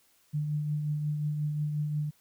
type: tone with tremolo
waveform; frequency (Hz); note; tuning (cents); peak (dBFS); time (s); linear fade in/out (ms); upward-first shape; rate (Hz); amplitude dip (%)
sine; 149.7; D3; +33; -26; 0.33-2.11; 20; triangle; 5.6; 40
effects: white hiss -66 dBFS RMS until 2.2 s